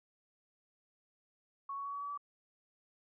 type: tone with pitch steps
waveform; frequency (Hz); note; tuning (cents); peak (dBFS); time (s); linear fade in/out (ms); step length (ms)
sine; 1108.7 / 1117.1 / 1125.5 / 1134 / 1142.5 / 1151.1; C#6 / C#6 / C#6 / C#6 / D6 / D6; 0 / +13 / +26 / +39 / -48 / -35; -38; 1.69-2.176; 5; 81
effects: none